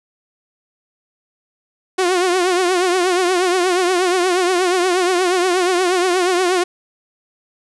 sawtooth tone with vibrato, 362.4 Hz, F#4, 36 cents flat, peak -10 dBFS, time 1.98-6.64 s, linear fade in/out 10 ms, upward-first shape triangle, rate 8.4 Hz, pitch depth 95 cents each way, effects resampled to 24000 Hz + 8-bit

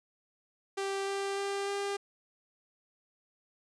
sawtooth tone with pitch steps, 392 / 394.7 / 397.5 / 400.2 Hz, G4 / G4 / G4 / G4, 0 / +12 / +24 / +36 cents, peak -28 dBFS, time 0.77-1.97 s, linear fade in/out 10 ms, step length 300 ms, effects resampled to 22050 Hz + 10-bit

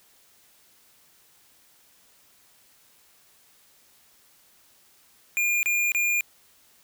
square tone bursts, 2415 Hz, D7, 48 cents sharp, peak -22 dBFS, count 3, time 5.37-6.208 s, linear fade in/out 0 ms, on 260 ms, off 29 ms, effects white hiss -59 dBFS RMS until 6.83 s

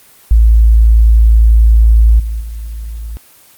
sine tone with level steps, 55.5 Hz, A1, 16 cents sharp, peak -3 / -15 / -20 dBFS, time 0.31-3.17 s, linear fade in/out 0 ms, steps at 2.19 / 2.4 s, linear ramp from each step 10 ms, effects white hiss -43 dBFS RMS until 3.57 s + Opus 24 kbps

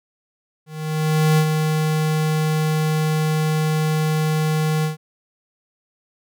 square tone with ADSR envelope, 155.56 Hz, D#3, in tune, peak -13 dBFS, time 0.66-4.97 s, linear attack 720 ms, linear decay 69 ms, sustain -5 dB, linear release 130 ms, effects none

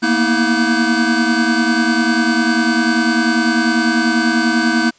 square tone cluster, 230.1 / 240.2 / 322.7 / 1523 Hz, A#3 / B3 / E4 / F#6, -22 / -48 / -37 / +50 cents, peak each -19 dBFS, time 0.02-4.91 s, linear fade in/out 20 ms, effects white hiss -52 dBFS RMS until 4.98 s + resampled to 16000 Hz

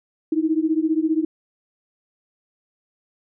sine beating tone pair, 311.1 / 326.1 Hz, D#4 / E4, 0 / -19 cents, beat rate 15 Hz, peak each -20 / -21 dBFS, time 0.32-1.25 s, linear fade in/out 5 ms, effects none

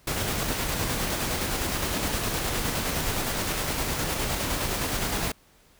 pink noise with tremolo, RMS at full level -27 dBFS, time 0.07-5.32 s, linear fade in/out 5 ms, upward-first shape square, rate 9.7 Hz, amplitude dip 25%, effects pink hiss -59 dBFS RMS until 5.79 s

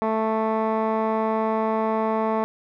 15% pulse tone with low-pass filter, 220.3 Hz, A3, 2 cents sharp, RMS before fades -23 dBFS, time 0.02-2.44 s, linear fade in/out 0 ms, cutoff 1200 Hz, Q 2.1, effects none

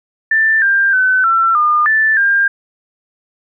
sine tone with pitch steps, 1774 / 1591 / 1515 / 1346 / 1212 / 1759 / 1602 Hz, A6 / G6 / F#6 / E6 / D#6 / A6 / G6, +14 / +25 / +40 / +36 / -46 / -1 / +37 cents, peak -9 dBFS, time 0.31-2.48 s, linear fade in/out 5 ms, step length 310 ms, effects none

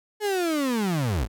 35% pulse linear sweep, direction down, 430 to 43.65 Hz, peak -21 dBFS, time 0.2-1.28 s, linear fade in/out 50 ms, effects none

